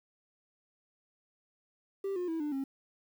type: tone with pitch steps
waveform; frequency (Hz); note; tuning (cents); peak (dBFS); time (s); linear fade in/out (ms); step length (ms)
triangle; 392 / 357.4 / 325.8 / 297.1 / 270.9; G4 / F4 / E4 / D4 / C#4; 0 / +40 / -20 / +20 / -40; -29; 2.04-2.64; 5; 120
effects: tanh soft clip ceiling -26 dBFS + 10-bit